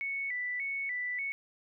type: tone with vibrato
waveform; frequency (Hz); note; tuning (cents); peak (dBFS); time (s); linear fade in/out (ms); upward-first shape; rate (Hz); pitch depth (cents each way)
sine; 2093; C7; 0; -32; 0.01-1.32; 0; square; 1.7; 97
effects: none